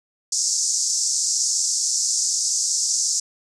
white band-pass noise, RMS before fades -22 dBFS, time 0.32-3.2 s, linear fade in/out 5 ms, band 5200 to 7700 Hz, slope 48 dB/octave, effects none

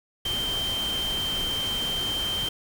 sine tone in noise, 3136 Hz, G7, in tune, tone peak -26 dBFS, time 0.25-2.49 s, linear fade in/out 5 ms, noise pink, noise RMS -34 dBFS, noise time 0.25-2.49 s, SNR +5 dB, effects none

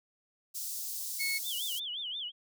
white high-pass noise, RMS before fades -38 dBFS, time 0.54-1.8 s, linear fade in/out 20 ms, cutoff 4700 Hz, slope 24 dB/octave
30% pulse tone, 2192 Hz, C#7, 20 cents flat, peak -28 dBFS, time 1.19-1.39 s, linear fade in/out 20 ms
sine tone with vibrato, 3223 Hz, G7, 47 cents sharp, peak -35 dBFS, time 1.43-2.32 s, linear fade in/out 50 ms, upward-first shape sine, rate 5.7 Hz, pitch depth 190 cents each way
effects none

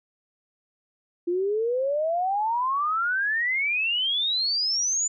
sine exponential sweep, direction up, 340.9 to 7100 Hz, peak -22 dBFS, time 1.27-5.08 s, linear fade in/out 10 ms, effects none

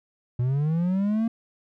triangle linear sweep, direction up, 118.7 to 231.6 Hz, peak -19 dBFS, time 0.39-1.28 s, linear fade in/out 5 ms, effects none

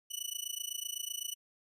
15% pulse tone with amplitude modulation, 2960 Hz, F#7, in tune, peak -26 dBFS, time 0.1-1.35 s, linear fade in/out 20 ms, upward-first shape sine, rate 27.9 Hz, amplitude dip 95%, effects none

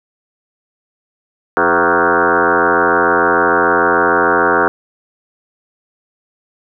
sine tone with frequency modulation, 936 Hz, A#5, 7 cents sharp, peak -9 dBFS, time 1.57-4.68 s, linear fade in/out 0 ms, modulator 86.7 Hz, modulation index 7.2, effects none

